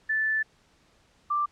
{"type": "tone pair in turn", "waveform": "sine", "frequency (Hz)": [1754, 1178.5], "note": ["A6", "D6"], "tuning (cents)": [-6, 6], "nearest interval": "perfect fifth", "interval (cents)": 688, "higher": "first", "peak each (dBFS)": [-23, -23], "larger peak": "neither", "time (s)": [[0.09, 0.43], [1.3, 1.46]], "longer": "first", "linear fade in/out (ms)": 10, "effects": ["pink hiss -63 dBFS RMS until 1.51 s", "low-pass 7000 Hz 12 dB/octave"]}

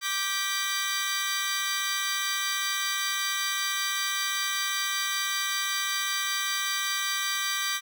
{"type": "chord", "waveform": "15% pulse", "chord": "G major", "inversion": "second", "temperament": "equal with one note detuned", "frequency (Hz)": [1174.7, 1568, 1939.4], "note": ["D6", "G6", "B6"], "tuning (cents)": [0, 0, -32], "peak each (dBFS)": -25, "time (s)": [0.01, 7.81], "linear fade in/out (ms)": 50, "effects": []}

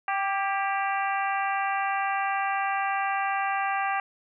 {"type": "harmonic tone with a mistuned harmonic", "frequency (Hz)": 392, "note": "G4", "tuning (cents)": 0, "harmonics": [2, 3, 4, 5, 6, 7], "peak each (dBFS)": [-27, -31, -33, -35, -37, -38], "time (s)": [0.08, 4], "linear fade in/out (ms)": 2, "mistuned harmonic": 4, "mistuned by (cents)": 38, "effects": []}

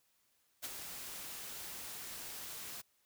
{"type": "noise with ADSR envelope", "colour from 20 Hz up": "white", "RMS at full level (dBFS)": -40, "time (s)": [0.62, 2.82], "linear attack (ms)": 26, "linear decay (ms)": 30, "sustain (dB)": -6, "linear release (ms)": 17, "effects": ["white hiss -75 dBFS RMS until 3.05 s"]}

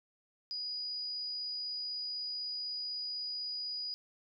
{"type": "tone", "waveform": "sine", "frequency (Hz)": 4918, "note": "D#8", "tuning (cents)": -21, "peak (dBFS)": -36, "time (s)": [0.51, 3.94], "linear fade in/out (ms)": 0, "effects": []}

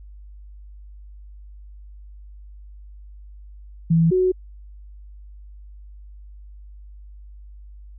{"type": "tone pair in turn", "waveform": "sine", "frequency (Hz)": [164.6, 369.5], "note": ["E3", "F#4"], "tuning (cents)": [-2, -2], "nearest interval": "octave + major second", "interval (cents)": 1400, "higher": "second", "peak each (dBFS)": [-13, -15], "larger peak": "first", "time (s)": [[3.9, 4.11], [4.11, 4.32]], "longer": "neither", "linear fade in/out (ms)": 10, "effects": ["added 50 Hz sine -39 dBFS peak until 7.98 s"]}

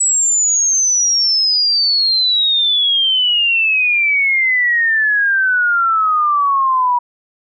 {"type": "exponential sweep", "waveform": "sine", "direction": "down", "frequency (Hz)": [7902, 964], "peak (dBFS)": -11, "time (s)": [0, 6.99], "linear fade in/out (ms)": 10, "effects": []}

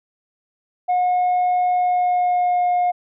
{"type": "tone with pitch glide", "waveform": "sine", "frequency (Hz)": [723, 715.1], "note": ["F#5", "F5"], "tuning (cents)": [-40, 41], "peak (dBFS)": -13, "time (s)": [0.88, 2.92], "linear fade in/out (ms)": 20, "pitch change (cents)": -19, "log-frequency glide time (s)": [1.72, 2.67], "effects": ["tanh soft clip ceiling -14 dBFS"]}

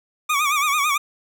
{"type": "tone with vibrato", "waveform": "25% pulse", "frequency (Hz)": 1174.7, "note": "D6", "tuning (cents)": 0, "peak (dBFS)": -14, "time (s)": [0.29, 0.98], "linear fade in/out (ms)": 10, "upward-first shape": "sine", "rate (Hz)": 9, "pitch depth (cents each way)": 100, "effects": []}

